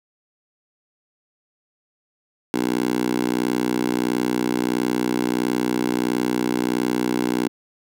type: tone with high-pass filter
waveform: 10% pulse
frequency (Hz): 61.5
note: B1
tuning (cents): -7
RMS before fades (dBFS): -22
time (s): 2.54-7.48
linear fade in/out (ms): 0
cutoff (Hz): 280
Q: 2.2
effects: none